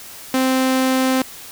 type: tone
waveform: sawtooth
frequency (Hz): 260.7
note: C4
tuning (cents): -6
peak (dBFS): -11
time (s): 0.34-1.22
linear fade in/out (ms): 2
effects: white hiss -37 dBFS RMS until 1.51 s